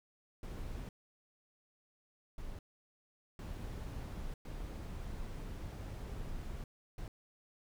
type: noise bursts at uneven times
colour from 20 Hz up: brown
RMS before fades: -43 dBFS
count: 5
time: 0.43-0.89 / 2.38-2.59 / 3.39-4.34 / 4.45-6.64 / 6.98-7.08 s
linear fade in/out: 2 ms
effects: none